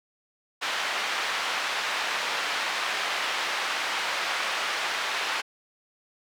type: band-pass noise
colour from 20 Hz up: pink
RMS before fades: -29 dBFS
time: 0.61-5.42 s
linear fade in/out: 20 ms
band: 1000 to 3700 Hz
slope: 12 dB/octave
effects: none